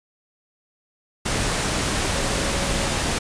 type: tone in noise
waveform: sine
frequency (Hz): 554.4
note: C#5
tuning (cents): 0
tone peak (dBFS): -32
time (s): 2.14-2.93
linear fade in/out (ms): 10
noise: pink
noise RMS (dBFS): -23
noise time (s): 1.25-3.19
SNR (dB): -12
effects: resampled to 22050 Hz